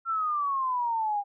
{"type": "exponential sweep", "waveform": "sine", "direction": "down", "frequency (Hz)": [1366, 799], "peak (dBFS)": -25, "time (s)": [0.05, 1.24], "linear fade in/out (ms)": 50, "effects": []}